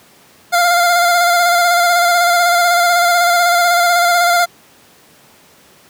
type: tone with vibrato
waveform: 25% pulse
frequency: 698.5 Hz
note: F5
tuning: in tune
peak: -6 dBFS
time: 0.52-4.46 s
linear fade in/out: 20 ms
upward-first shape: square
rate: 16 Hz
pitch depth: 23 cents each way
effects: pink hiss -46 dBFS RMS until 5.89 s + high-pass 150 Hz 12 dB/octave